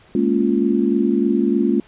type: chord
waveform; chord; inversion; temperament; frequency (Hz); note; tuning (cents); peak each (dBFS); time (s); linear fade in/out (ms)
sine; Bb minor seventh; third; just; 209.8 / 233.1 / 279.7 / 349.6; Ab3 / Bb3 / Db4 / F4; +18 / 0 / +16 / +2; -20; 0.15-1.8; 2
effects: pink hiss -50 dBFS RMS until 1.87 s + resampled to 8000 Hz